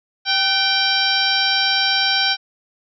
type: harmonic tone with a mistuned harmonic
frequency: 784 Hz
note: G5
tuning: in tune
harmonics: 1 / 2 / 3 / 4 / 5 / 6 / 7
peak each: -25 / -22 / -25 / -22 / -22 / -24 / -23 dBFS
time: 0.25-2.37 s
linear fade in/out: 50 ms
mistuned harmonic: 2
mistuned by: -54 cents
effects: none